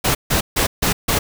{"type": "noise bursts", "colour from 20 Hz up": "pink", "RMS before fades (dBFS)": -17, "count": 5, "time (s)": [0.04, 1.19], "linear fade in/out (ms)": 10, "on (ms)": 110, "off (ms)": 150, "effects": []}